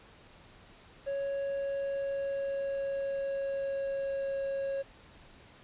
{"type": "tone with pitch glide", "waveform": "triangle", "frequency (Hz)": [554.4, 547.7], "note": ["C#5", "C#5"], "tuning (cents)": [0, -21], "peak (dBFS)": -29, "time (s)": [1.06, 4.83], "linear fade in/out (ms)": 20, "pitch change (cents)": -21, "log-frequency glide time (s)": [1.41, 4.35], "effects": ["pink hiss -56 dBFS RMS until 5.63 s", "resampled to 8000 Hz"]}